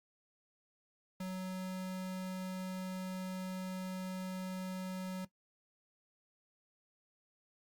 square tone, 186.1 Hz, F#3, 10 cents sharp, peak -39 dBFS, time 1.2-5.25 s, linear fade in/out 5 ms, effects noise-tail reverb RT60 0.1 s tail -17 dB re dry + Opus 48 kbps

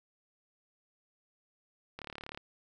click train, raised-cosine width 0.3 ms, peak -26 dBFS, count 15, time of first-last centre 1.99-2.375 s, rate 36.4 Hz, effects none

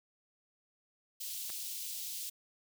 white high-pass noise, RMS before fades -41 dBFS, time 1.2-2.3 s, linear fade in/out 10 ms, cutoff 3100 Hz, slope 24 dB/octave
clicks, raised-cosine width 0.3 ms, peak -34 dBFS, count 2, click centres 1.496 / 1.502 s
effects none

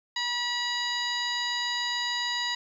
harmonic tone, 967 Hz, B5, 37 cents flat, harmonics 1 / 2 / 3 / 4 / 5 / 7, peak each -35 / -32 / -37 / -32 / -34 / -43 dBFS, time 0.16-2.55 s, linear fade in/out 5 ms, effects 10-bit

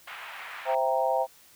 white band-pass noise, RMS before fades -41 dBFS, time 0.07-0.75 s, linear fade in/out 5 ms, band 760 to 2500 Hz, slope 24 dB/octave
sine chord, C dominant seventh, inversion none, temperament equal with one note detuned, 523.3 / 662.3 / 784 / 932.3 Hz, C5 / E5 / G5 / Bb5, 0 / +8 / 0 / 0 cents, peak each -28 / -28 / -28 / -30 dBFS, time 0.65-1.27 s, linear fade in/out 50 ms
effects white hiss -56 dBFS RMS until 1.55 s

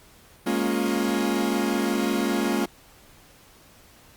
40% pulse chord, Bb minor seventh, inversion third, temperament equal with one note detuned, 207.7 / 233.1 / 277.2 / 352.9 Hz, Ab3 / Bb3 / Db4 / F4, 0 / 0 / 0 / +18 cents, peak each -27 dBFS, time 0.46-2.66 s, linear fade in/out 10 ms, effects pink hiss -53 dBFS RMS until 4.16 s + Opus 48 kbps

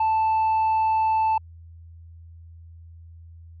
sine tone with tanh clipping, 880 Hz, A5, in tune, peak -19 dBFS, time 0-1.38 s, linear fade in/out 5 ms, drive 2 dB, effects added 83 Hz sine -42 dBFS peak until 3.6 s

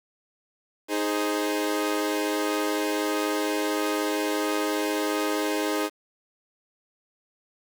sawtooth chord, Ab major, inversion second, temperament equal, 311.1 / 415.3 / 523.3 Hz, Eb4 / Ab4 / C5, 0 / 0 / 0 cents, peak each -23 / -25 / -28 dBFS, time 0.88-5.9 s, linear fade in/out 50 ms, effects 8-bit

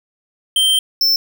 square tone pair in turn, 3136 / 5334 Hz, G7 / E8, 0 / +20 cents, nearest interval major sixth, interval 920 cents, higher second, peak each -12 dBFS, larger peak neither, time 0.56-0.79 / 1.01-1.16 s, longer first, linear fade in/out 2 ms, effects none

